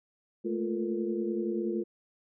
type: tone cluster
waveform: sine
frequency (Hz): 216.1 / 226.6 / 349.4 / 442.6 / 475.8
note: A3 / A#3 / F4 / A4 / A#4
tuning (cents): -31 / -49 / +1 / +10 / +35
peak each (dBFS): -34 / -40 / -31 / -39 / -40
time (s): 0.44-1.84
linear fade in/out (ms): 20
effects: none